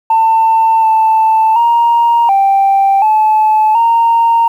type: tone with pitch steps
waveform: sine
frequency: 895 / 883 / 937 / 785 / 864 / 924 Hz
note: A5 / A5 / A#5 / G5 / A5 / A#5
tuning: +29 / +6 / +9 / +2 / -32 / -16 cents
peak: -5 dBFS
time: 0.1-4.48 s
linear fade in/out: 5 ms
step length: 730 ms
effects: tanh soft clip ceiling -3 dBFS + 7-bit